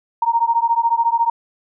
sine beating tone pair, 922 / 936 Hz, A#5 / A#5, -19 / +7 cents, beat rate 14 Hz, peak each -17 / -17 dBFS, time 0.22-1.3 s, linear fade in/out 5 ms, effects none

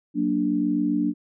sine chord, Gb augmented, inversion none, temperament equal with one note detuned, 185.75 / 233.1 / 293.7 Hz, Gb3 / Bb3 / D4, +7 / 0 / 0 cents, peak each -28 / -26 / -22 dBFS, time 0.14-1.14 s, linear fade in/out 50 ms, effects none

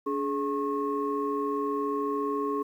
sine tone cluster, 286.4 / 420.7 / 1087 Hz, D4 / G#4 / C#6, -43 / +22 / -34 cents, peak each -31 / -29 / -31 dBFS, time 0.06-2.63 s, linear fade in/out 10 ms, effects tanh soft clip ceiling -18 dBFS + 10-bit

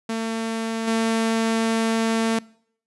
sawtooth tone with level steps, 225.4 Hz, A3, 42 cents sharp, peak -20 / -15 dBFS, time 0.09-2.39 s, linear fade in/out 5 ms, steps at 0.87 s, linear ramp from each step 10 ms, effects noise-tail reverb RT60 0.6 s tail -23 dB re dry + resampled to 24000 Hz

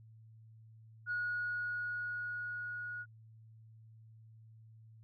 sine tone with level ramp, 1451 Hz, F#6, 34 cents flat, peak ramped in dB -32 to -40 dBFS, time 1.06-3.06 s, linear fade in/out 50 ms, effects tanh soft clip ceiling -29 dBFS + added 111 Hz sine -55 dBFS peak until 5.03 s

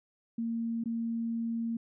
sine tone with dropouts, 230 Hz, A#3, 23 cents flat, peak -30 dBFS, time 0.38-1.77 s, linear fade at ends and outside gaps 5 ms, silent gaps 0.839-0.857 s, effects none

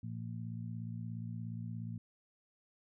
harmonic tone, 57 Hz, A#1, 38 cents flat, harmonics 2 / 3 / 4, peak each -41 / -45 / -47 dBFS, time 0.03-1.98 s, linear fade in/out 5 ms, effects none

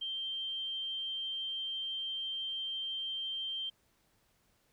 sine tone, 3147 Hz, G7, 6 cents sharp, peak -35 dBFS, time 0.01-3.7 s, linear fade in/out 10 ms, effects pink hiss -72 dBFS RMS until 4.72 s

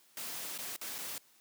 white noise with dropouts, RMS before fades -41 dBFS, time 0.17-1.18 s, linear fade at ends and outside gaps 1 ms, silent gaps 0.578-0.587 / 0.763-0.813 / 0.982-0.986 s, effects white hiss -65 dBFS RMS until 1.4 s + high-pass 150 Hz 12 dB/octave

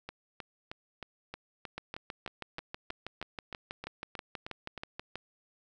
two click trains, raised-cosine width 0.3 ms, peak -22 / -24 dBFS, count 22 / 16, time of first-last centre 1.78-5.156 / 0.09-4.777 s, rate 6.22 / 3.2 Hz, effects none

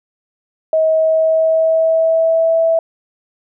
sine tone with pitch glide, 636 to 656.2 Hz, D#5 to E5, +38 to -8 cents, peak -10 dBFS, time 0.73-2.79 s, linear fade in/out 2 ms, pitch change +54 cents, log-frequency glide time 0.84-2.57 s, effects none

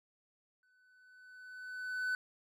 triangle tone with exponential growth, 1503 Hz, F#6, 27 cents sharp, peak -29 dBFS, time 0.63-2.15 s, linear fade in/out 1 ms, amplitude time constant 330 ms, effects none

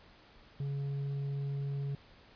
triangle tone with tanh clipping, 139.9 Hz, C#3, 16 cents sharp, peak -34 dBFS, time 0.6-1.95 s, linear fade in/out 2 ms, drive 9 dB, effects pink hiss -59 dBFS RMS until 2.35 s + resampled to 11025 Hz

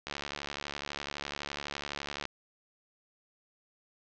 click train, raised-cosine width 0.2 ms, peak -18 dBFS, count 158, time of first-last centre 0.07-2.254 s, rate 71.9 Hz, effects low-pass 5000 Hz 12 dB/octave

